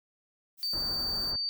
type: noise with tremolo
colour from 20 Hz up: violet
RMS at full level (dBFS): -44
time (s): 0.57-1.34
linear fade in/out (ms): 50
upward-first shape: sine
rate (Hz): 14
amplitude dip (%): 25
type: tone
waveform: sine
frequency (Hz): 4600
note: D8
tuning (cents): -37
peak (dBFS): -29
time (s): 0.63-1.49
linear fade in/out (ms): 0
type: low-pass noise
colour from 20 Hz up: pink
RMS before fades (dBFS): -42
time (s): 0.73-1.36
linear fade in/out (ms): 2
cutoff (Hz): 1700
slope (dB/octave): 48
effects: none